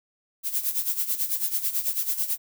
violet noise with tremolo, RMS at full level -24 dBFS, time 0.43-2.38 s, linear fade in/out 50 ms, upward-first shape sine, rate 9.1 Hz, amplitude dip 75%, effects none

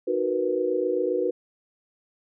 sine chord, B major seventh, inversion first, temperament equal, 311.1 / 370 / 466.2 / 493.9 Hz, D#4 / F#4 / A#4 / B4, 0 / 0 / 0 / 0 cents, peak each -31 / -26 / -30 / -26 dBFS, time 0.07-1.31 s, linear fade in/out 10 ms, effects none

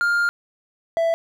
triangle tone pair in turn, 1405 / 663.1 Hz, F6 / E5, +10 / +10 cents, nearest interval octave + minor second, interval 1300 cents, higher first, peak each -15 dBFS, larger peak neither, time 0.01-0.29 / 0.97-1.14 s, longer first, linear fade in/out 0 ms, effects none

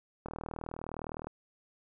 click train, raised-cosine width 1 ms, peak -25 dBFS, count 41, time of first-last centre 0.26-1.27 s, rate 39.6 Hz, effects none

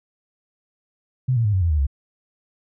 sine tone with pitch steps, 128.4 / 115.72 / 104.29 / 93.99 / 84.71 / 76.35 / 68.81 Hz, C3 / A#2 / G#2 / F#2 / E2 / D#2 / C#2, -32 / -12 / +8 / +28 / +48 / -32 / -12 cents, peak -16 dBFS, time 1.28-1.868 s, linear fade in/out 10 ms, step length 84 ms, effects none

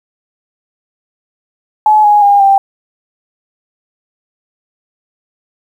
sine tone with pitch steps, 854 / 831.1 / 808.9 / 787.2 Hz, G#5 / G#5 / G#5 / G5, +48 / +1 / -46 / +7 cents, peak -4 dBFS, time 1.86-2.58 s, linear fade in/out 2 ms, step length 180 ms, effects 7-bit

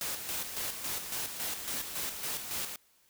white noise with tremolo, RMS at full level -35 dBFS, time 0.01-2.76 s, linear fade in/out 2 ms, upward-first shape square, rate 3.6 Hz, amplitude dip 50%, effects white hiss -67 dBFS RMS until 3.09 s

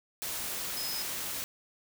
sine tone in noise, 5100 Hz, D#8, 42 cents sharp, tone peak -36 dBFS, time 0.77-1.02 s, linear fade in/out 0 ms, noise white, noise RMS -36 dBFS, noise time 0.22-1.44 s, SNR -3 dB, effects none

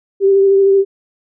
sine tone with vibrato, 392 Hz, G4, in tune, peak -7 dBFS, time 0.2-0.85 s, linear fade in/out 50 ms, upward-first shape triangle, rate 13 Hz, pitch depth 23 cents each way, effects none

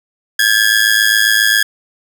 sawtooth ring-modulated tone, 1661.2 Hz, G#6, in tune, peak -3 dBFS, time 0.39-1.63 s, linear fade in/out 5 ms, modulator 53.7 Hz, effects none

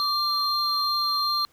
triangle tone pair together, 1174.7 / 4186 Hz, D6 / C8, 0 / 0 cents, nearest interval octave + minor seventh, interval 2200 cents, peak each -24 / -23 dBFS, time 0-1.45 s, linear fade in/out 0 ms, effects pink hiss -62 dBFS RMS until 1.52 s

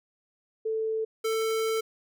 sine / square tone pair in turn, 441.6 / 444.4 Hz, A4 / A4, +6 / +17 cents, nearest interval unison, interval 11 cents, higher second, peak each -26 dBFS, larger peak neither, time 0.65-1.05 / 1.24-1.81 s, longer second, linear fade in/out 10 ms, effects none

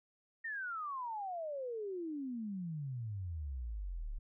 sine exponential sweep, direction down, 1864.7 to 33.09 Hz, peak -38 dBFS, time 0.44-4.19 s, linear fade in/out 10 ms, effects none

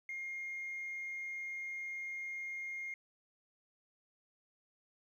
sine tone, 2129 Hz, C7, 30 cents sharp, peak -38 dBFS, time 0.09-2.94 s, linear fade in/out 2 ms, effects tanh soft clip ceiling -36 dBFS + 12-bit

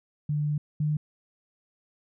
sine tone pair in turn, 148.6 / 151.02 Hz, D3 / D3, +21 / +49 cents, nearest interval unison, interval 28 cents, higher second, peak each -24 / -23 dBFS, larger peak second, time 0.29-0.58 / 0.8-0.97 s, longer first, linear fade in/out 5 ms, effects none

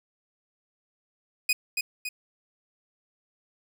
sawtooth tone with echo, 2489 Hz, D#7, in tune, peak -17 dBFS, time 1.49-1.53 s, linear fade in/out 5 ms, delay 280 ms, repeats 2, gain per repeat -5 dB, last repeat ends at 2.09 s, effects none

